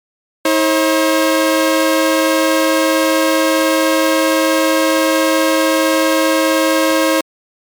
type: tone pair together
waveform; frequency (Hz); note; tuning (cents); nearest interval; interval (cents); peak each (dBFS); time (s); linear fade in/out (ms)
sawtooth; 319.7 / 538; D#4 / C5; +47 / +48; major sixth; 901; -10; 0.45-7.21; 5
effects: MP3 96 kbps